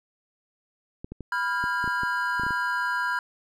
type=clicks; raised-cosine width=3 ms; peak=-23 dBFS; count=11; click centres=1.045 / 1.12 / 1.207 / 1.64 / 1.842 / 1.877 / 2.034 / 2.397 / 2.435 / 2.466 / 2.507 s
type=chord; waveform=triangle; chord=F diminished; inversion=second; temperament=equal with one note detuned; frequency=987.8 / 1396.9 / 1622.3 Hz; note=Cb6 / F6 / Ab6; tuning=0 / 0 / -41 cents; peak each=-27 dBFS; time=1.32-3.19 s; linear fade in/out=2 ms
effects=none